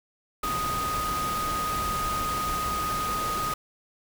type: tone in noise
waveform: sine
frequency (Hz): 1244.5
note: D#6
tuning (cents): 0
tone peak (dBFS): -27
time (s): 0.43-3.54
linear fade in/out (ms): 5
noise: pink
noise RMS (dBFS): -33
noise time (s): 0.43-3.54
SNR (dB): +3
effects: none